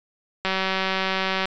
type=click train; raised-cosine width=0.3 ms; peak=-8 dBFS; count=192; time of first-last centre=0.45-1.455 s; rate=190 Hz; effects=resampled to 16000 Hz